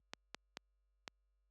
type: clicks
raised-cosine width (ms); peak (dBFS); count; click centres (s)
0.2; -25; 4; 0.135 / 0.346 / 0.571 / 1.078
effects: added 50 Hz sine -58 dBFS peak until 1.5 s + high-pass 150 Hz 12 dB/octave